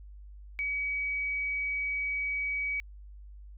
sine tone, 2270 Hz, C#7, 41 cents sharp, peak -29 dBFS, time 0.59-2.8 s, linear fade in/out 0 ms, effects added 50 Hz sine -45 dBFS peak until 3.57 s

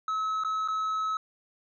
triangle tone with dropouts, 1290 Hz, E6, 38 cents flat, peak -25 dBFS, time 0.08-1.17 s, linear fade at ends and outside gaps 2 ms, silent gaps 0.437-0.447 / 0.677-0.684 s, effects resampled to 16000 Hz

